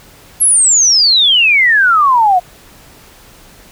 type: exponential sweep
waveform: sine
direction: down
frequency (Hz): 11420 to 698.5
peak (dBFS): -6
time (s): 0.4-2.4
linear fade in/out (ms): 20
effects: pink hiss -41 dBFS RMS until 3.71 s